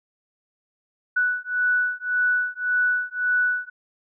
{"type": "beating tone pair", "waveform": "sine", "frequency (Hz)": [1480, 1481.8], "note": ["F#6", "F#6"], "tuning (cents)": [0, 2], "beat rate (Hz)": 1.8, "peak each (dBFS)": -23, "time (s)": [1.16, 3.7], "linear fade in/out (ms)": 10, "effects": []}